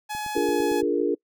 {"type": "tone", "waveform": "sawtooth", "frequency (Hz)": 845, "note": "G#5", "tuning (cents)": 30, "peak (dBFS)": -25, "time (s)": [0.09, 0.82], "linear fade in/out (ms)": 20}
{"type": "click train", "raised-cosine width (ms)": 3, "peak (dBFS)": -30, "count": 7, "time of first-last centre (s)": [0.15, 0.83], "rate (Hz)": 8.83}
{"type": "chord", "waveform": "sine", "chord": "Bb dominant seventh", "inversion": "first", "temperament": "equal", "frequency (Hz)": [293.7, 349.2, 415.3, 466.2], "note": ["D4", "F4", "Ab4", "Bb4"], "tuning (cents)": [0, 0, 0, 0], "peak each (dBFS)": -26, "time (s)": [0.35, 1.15], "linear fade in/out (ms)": 10}
{"effects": ["noise-tail reverb RT60 0.1 s tail -24 dB re dry"]}